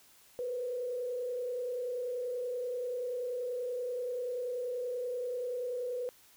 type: tone with frequency modulation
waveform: sine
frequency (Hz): 494.6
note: B4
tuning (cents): +3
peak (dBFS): -33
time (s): 0.39-6.09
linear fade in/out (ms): 0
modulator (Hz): 30.4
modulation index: 0.55
effects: white hiss -61 dBFS RMS until 6.36 s